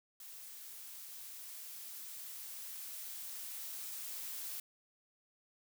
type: noise with level ramp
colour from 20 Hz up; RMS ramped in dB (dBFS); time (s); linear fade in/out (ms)
blue; -51 to -43; 0.2-4.6; 2
effects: none